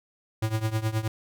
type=tone with tremolo; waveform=square; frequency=110 Hz; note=A2; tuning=in tune; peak=-22 dBFS; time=0.42-1.08 s; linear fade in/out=5 ms; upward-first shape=triangle; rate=9.5 Hz; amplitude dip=90%; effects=none